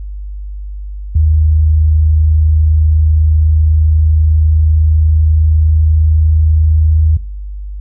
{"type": "tone with pitch glide", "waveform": "sine", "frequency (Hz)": [77.78, 78.5], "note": ["D#2", "D#2"], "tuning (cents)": [0, 16], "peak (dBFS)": -6, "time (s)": [1.15, 7.17], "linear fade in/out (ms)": 5, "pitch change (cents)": 16, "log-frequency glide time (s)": [1.64, 6.68], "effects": ["noise-tail reverb RT60 0.6 s tail -23 dB re dry", "added 50 Hz sine -21 dBFS peak until 7.8 s"]}